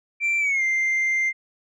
sine tone with pitch glide, 2349 to 2093 Hz, D7 to C7, 0 to 0 cents, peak -17 dBFS, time 0.2-1.33 s, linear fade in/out 50 ms, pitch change -200 cents, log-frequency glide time 0.39-0.63 s, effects tanh soft clip ceiling -18 dBFS

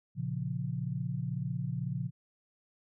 sine chord, Bb minor, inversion none, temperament equal, 116.54 / 138.59 / 174.61 Hz, Bb2 / Db3 / F3, 0 / 0 / 0 cents, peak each -37 / -35 / -37 dBFS, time 0.15-2.11 s, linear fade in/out 50 ms, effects none

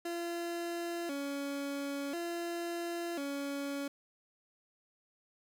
30% pulse tone with vibrato, 310 Hz, D#4, 6 cents flat, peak -33 dBFS, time 0.05-3.88 s, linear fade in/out 5 ms, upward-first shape square, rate 0.48 Hz, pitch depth 170 cents each way, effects none

